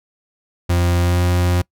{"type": "tone with pitch glide", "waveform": "40% pulse", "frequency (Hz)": [87.3, 88.57], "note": ["F2", "F2"], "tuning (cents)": [0, 25], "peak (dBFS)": -13, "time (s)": [0.69, 1.62], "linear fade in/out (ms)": 10, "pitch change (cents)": 25, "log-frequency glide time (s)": [0.99, 1.21], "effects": ["noise-tail reverb RT60 0.1 s tail -24 dB re dry"]}